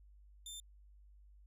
20% pulse tone, 3574 Hz, A7, 26 cents sharp, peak -40 dBFS, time 0.46-0.6 s, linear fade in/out 2 ms, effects added 50 Hz sine -58 dBFS peak until 1.46 s

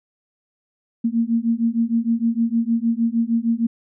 sine beating tone pair, 227.5 / 234 Hz, A#3 / A#3, -42 / +7 cents, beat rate 6.5 Hz, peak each -20 dBFS, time 1.04-3.67 s, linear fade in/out 10 ms, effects none

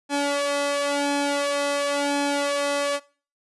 sawtooth tone with flanger, 285.1 Hz, C#4, 49 cents sharp, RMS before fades -24 dBFS, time 0.09-3 s, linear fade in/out 50 ms, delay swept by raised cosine 1.2 to 1.96 ms, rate 0.95 Hz, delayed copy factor +0.85, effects noise-tail reverb RT60 0.4 s tail -22 dB re dry + resampled to 24000 Hz

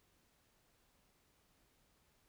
silence, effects pink hiss -74 dBFS RMS until 2.28 s

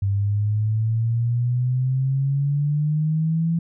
sine exponential sweep, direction up, 98 to 168 Hz, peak -18 dBFS, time 0.02-3.59 s, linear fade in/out 5 ms, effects none

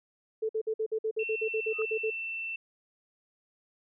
sine tone bursts, 439.2 Hz, A4, 3 cents flat, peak -27 dBFS, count 14, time 0.42-2.104 s, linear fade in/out 10 ms, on 72 ms, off 52 ms
sine tone with pitch glide, 2700 to 2680 Hz, E7 to E7, +41 to +28 cents, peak -33 dBFS, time 1.19-2.56 s, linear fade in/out 5 ms, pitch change -13 cents, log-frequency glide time 1.33-1.78 s
sine tone with exponential growth, 1256 Hz, D#6, 16 cents sharp, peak -35 dBFS, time 1.69-1.82 s, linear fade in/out 1 ms, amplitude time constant 27 ms
effects none

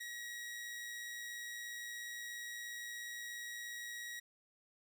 sawtooth tone with amplitude modulation, 1906 Hz, A#6, 38 cents sharp, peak -39 dBFS, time 0-4.2 s, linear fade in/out 10 ms, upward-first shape sine, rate 117 Hz, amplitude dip 25%, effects none

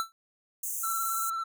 square tone with exponential decay, 1334 Hz, E6, 20 cents sharp, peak -25 dBFS, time 0-0.12 s, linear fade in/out 0 ms, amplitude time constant 25 ms
pink high-pass noise, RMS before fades -34 dBFS, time 0.63-1.3 s, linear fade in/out 5 ms, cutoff 6300 Hz, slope 96 dB/octave
triangle tone with vibrato, 1339 Hz, E6, 27 cents sharp, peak -28 dBFS, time 0.83-1.44 s, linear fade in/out 10 ms, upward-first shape triangle, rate 18 Hz, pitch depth 34 cents each way
effects none

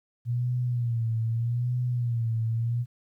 sine tone with vibrato, 118.4 Hz, A#2, 27 cents sharp, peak -24 dBFS, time 0.25-2.86 s, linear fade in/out 50 ms, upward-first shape sine, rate 0.81 Hz, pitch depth 82 cents each way, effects 11-bit

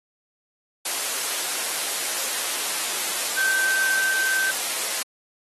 sine tone in noise, 1551 Hz, G6, 19 cents flat, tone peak -22 dBFS, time 3.37-4.51 s, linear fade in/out 5 ms, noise white, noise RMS -26 dBFS, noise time 0.85-5.03 s, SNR +1 dB, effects high-pass 400 Hz 12 dB/octave + AAC 32 kbps

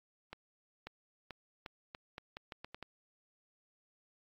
accelerating click train, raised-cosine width 0.3 ms, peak -28 dBFS, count 11, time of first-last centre 0.33-2.827 s, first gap 540 ms, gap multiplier 0.81, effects AAC 48 kbps

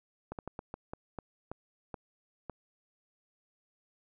slowing click train, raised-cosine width 1 ms, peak -25 dBFS, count 10, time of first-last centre 0.32-2.497 s, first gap 68 ms, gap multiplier 1.3, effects none

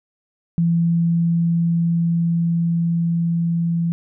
sine tone with level ramp, 168.5 Hz, E3, 38 cents sharp, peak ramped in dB -14 to -17 dBFS, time 0.58-3.92 s, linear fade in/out 0 ms, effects none

